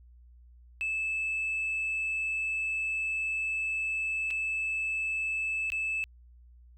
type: tone with dropouts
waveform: sine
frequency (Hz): 2619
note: E7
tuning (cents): -12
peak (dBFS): -27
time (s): 0.81-6.04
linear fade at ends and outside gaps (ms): 0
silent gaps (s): 4.305-4.309 / 5.702-5.72
effects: tanh soft clip ceiling -26 dBFS + added 60 Hz sine -52 dBFS peak until 6.77 s